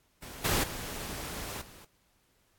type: noise with level steps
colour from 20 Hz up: pink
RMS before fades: -45 / -28 / -39 / -52 dBFS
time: 0.22-1.85 s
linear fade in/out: 5 ms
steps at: 0.44 / 0.63 / 1.61 s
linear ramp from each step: 10 ms
effects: pink hiss -70 dBFS RMS until 2.58 s + AAC 64 kbps